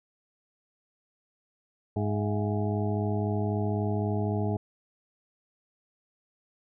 harmonic tone with a mistuned harmonic, 103.83 Hz, G#2, in tune, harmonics 1 / 2 / 3 / 4 / 6 / 7 / 8, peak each -28 / -32 / -36 / -34 / -38 / -40 / -41 dBFS, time 1.96-4.57 s, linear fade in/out 5 ms, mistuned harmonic 6, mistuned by +83 cents, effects none

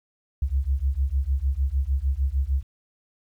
sine beating tone pair, 64.6 / 71.2 Hz, C2 / C#2, -21 / +47 cents, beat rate 6.6 Hz, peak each -24 / -24 dBFS, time 0.42-2.63 s, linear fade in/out 5 ms, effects 10-bit

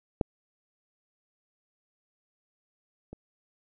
clicks, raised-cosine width 2 ms, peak -11 / -28 dBFS, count 2, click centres 0.212 / 3.13 s, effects none

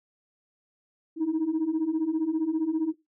sine beating tone pair, 307.6 / 322.6 Hz, D#4 / E4, -20 / -37 cents, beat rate 15 Hz, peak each -28 / -24 dBFS, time 1.16-2.94 s, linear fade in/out 50 ms, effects noise-tail reverb RT60 0.2 s tail -18 dB re dry + tanh soft clip ceiling -20 dBFS

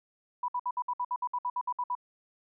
sine tone bursts, 985 Hz, B5, 5 cents flat, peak -28 dBFS, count 14, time 0.43-1.952 s, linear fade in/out 5 ms, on 53 ms, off 60 ms, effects none

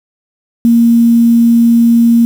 sine tone with quantisation, 233.1 Hz, A#3, in tune, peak -4 dBFS, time 0.65-2.25 s, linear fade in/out 0 ms, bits 5, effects none

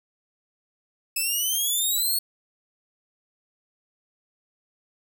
5% pulse exponential sweep, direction up, 2590 to 4389 Hz, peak -15 dBFS, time 1.16-2.19 s, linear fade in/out 5 ms, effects none

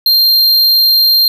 square tone, 4186 Hz, C8, in tune, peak -7 dBFS, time 0.06-1.28 s, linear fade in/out 2 ms, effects none

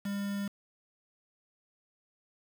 triangle tone with quantisation, 200.6 Hz, G3, 40 cents sharp, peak -30 dBFS, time 0.05-0.48 s, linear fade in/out 5 ms, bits 7, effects none

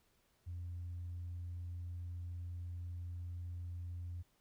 sine tone, 87.3 Hz, F2, in tune, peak -40 dBFS, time 0.46-4.23 s, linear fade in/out 20 ms, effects tanh soft clip ceiling -38 dBFS + pink hiss -75 dBFS RMS until 4.4 s

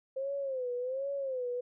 sine tone with vibrato, 523.3 Hz, C5, in tune, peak -32 dBFS, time 0.16-1.61 s, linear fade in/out 10 ms, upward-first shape sine, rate 1.3 Hz, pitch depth 120 cents each way, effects none

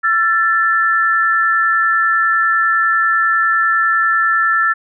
sine tone pair together, 1345 / 1755.9 Hz, E6 / A6, +34 / -4 cents, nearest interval perfect fourth, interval 462 cents, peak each -14 dBFS, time 0.03-4.74 s, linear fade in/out 20 ms, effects none

